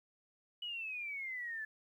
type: exponential sweep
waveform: sine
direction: down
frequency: 2960 to 1722 Hz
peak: -39 dBFS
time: 0.62-1.65 s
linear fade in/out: 5 ms
effects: 12-bit